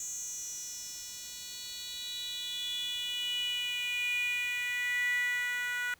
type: tone with high-pass filter sweep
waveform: 10% pulse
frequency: 489.3 Hz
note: B4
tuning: 16 cents flat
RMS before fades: -35 dBFS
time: 0-5.94 s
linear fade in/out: 2 ms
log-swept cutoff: 6600 to 1600 Hz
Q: 8
effects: pink hiss -63 dBFS RMS until 5.99 s